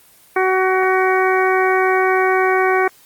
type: harmonic tone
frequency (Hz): 375.3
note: F#4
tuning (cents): +25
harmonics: 1 / 2 / 3 / 4 / 5 / 6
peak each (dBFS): -16 / -19 / -21 / -22 / -23 / -24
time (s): 0.36-2.88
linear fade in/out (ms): 5
effects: white hiss -49 dBFS RMS until 3.05 s + Opus 24 kbps